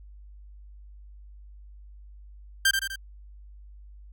sawtooth tone with echo, 1575 Hz, G6, 8 cents sharp, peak -14 dBFS, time 2.65-2.71 s, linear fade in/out 5 ms, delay 83 ms, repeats 3, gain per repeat -5 dB, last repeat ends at 2.959 s, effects added 50 Hz sine -44 dBFS peak until 4.12 s + MP3 96 kbps

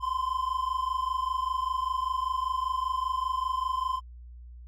triangle tone pair together, 1021.4 / 1046.5 Hz, C6 / C6, -42 / 0 cents, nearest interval unison, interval 42 cents, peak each -28 dBFS, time 0-4.01 s, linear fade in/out 50 ms, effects added 60 Hz sine -43 dBFS peak until 4.67 s

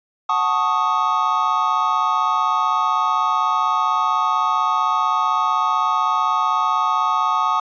triangle chord, D# half-diminished seventh, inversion first, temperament equal, 740 / 880 / 1108.7 / 1244.5 Hz, F#5 / A5 / C#6 / D#6, 0 / 0 / 0 / 0 cents, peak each -24 / -21 / -19 / -18 dBFS, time 0.29-7.6 s, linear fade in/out 5 ms, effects resampled to 16000 Hz

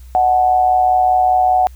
sine tone with amplitude modulation, 740 Hz, F#5, in tune, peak -7 dBFS, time 0.15-1.67 s, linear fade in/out 0 ms, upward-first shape sine, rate 125 Hz, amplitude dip 60%, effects added 62 Hz sine -34 dBFS peak until 1.75 s + white hiss -52 dBFS RMS until 1.75 s

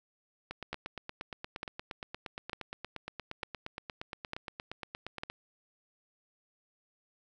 two click trains, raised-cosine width 0.3 ms, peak -23 / -20 dBFS, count 42 / 6, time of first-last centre 0.51-5.3 / 0.73-5.235 s, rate 8.56 / 1.11 Hz, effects none

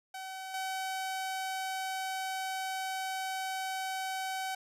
sawtooth tone with level steps, 760 Hz, F#5, 46 cents sharp, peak -36 / -30 dBFS, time 0.14-4.55 s, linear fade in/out 5 ms, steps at 0.54 s, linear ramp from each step 2 ms, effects resampled to 32000 Hz

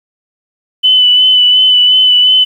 sine tone with vibrato, 3002 Hz, F#7, 24 cents sharp, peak -4 dBFS, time 0.83-2.45 s, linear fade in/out 20 ms, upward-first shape sine, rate 2.8 Hz, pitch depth 21 cents each way, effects 7-bit

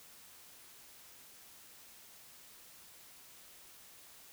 silence, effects white hiss -57 dBFS RMS until 4.32 s

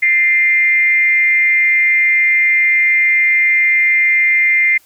sine tone with frequency modulation, 2091 Hz, C7, 2 cents flat, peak -9 dBFS, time 0.02-4.78 s, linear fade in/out 10 ms, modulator 313 Hz, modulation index 0.37, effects white hiss -51 dBFS RMS until 4.85 s

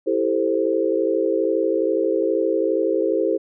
sine chord, A minor seventh, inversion second, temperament equal with one note detuned, 329.6 / 392 / 444.3 / 523.3 Hz, E4 / G4 / A4 / C5, 0 / 0 / +17 / 0 cents, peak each -23 dBFS, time 0.06-3.38 s, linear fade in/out 20 ms, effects none

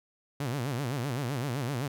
sawtooth tone with vibrato, 130.81 Hz, C3, in tune, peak -26 dBFS, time 0.4-1.88 s, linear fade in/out 5 ms, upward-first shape sine, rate 7.8 Hz, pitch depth 210 cents each way, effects none

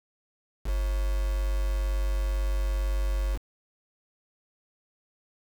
sine tone with quantisation, 48.95 Hz, G1, 2 cents flat, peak -24 dBFS, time 0.64-3.39 s, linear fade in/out 50 ms, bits 6, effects none

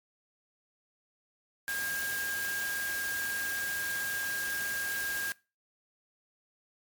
sine tone in noise, 1616 Hz, G#6, 48 cents flat, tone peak -32 dBFS, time 1.68-5.32 s, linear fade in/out 0 ms, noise white, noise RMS -38 dBFS, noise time 1.68-5.32 s, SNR +3 dB, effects noise-tail reverb RT60 0.3 s tail -23 dB re dry + MP3 96 kbps

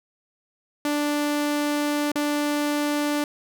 sawtooth tone with dropouts, 293.7 Hz, D4, in tune, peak -18 dBFS, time 0.85-3.24 s, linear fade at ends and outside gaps 2 ms, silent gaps 2.118-2.156 s, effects none

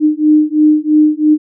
sine beating tone pair, 303.2 / 306.2 Hz, D#4 / D#4, -45 / -28 cents, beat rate 3 Hz, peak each -10 dBFS, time 0-1.38 s, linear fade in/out 50 ms, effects none

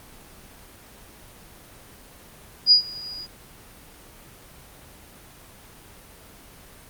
sine tone with ADSR envelope, 4895 Hz, D#8, 29 cents flat, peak -9 dBFS, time 2.66-3.27 s, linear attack 55 ms, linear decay 100 ms, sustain -23 dB, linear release 32 ms, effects pink hiss -47 dBFS RMS until 6.89 s + Opus 24 kbps

